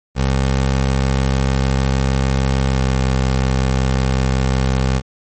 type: tone with pitch glide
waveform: 20% pulse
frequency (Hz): 66.6 to 65.42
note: C2 to C2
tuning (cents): +31 to 0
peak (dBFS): -9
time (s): 0.15-5.02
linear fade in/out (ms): 50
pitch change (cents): -31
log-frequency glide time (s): 2.71-2.79
effects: MP3 32 kbps